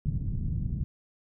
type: low-pass noise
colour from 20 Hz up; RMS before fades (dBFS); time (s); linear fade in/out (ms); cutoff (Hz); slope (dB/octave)
white; -30; 0.05-0.84; 0; 160; 24
effects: none